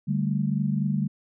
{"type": "chord", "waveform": "sine", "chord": "D suspended fourth", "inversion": "none", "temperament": "equal", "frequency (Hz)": [146.83, 196, 220], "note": ["D3", "G3", "A3"], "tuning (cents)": [0, 0, 0], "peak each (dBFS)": [-26, -26, -29], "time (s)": [0.07, 1.08], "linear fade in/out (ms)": 20, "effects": []}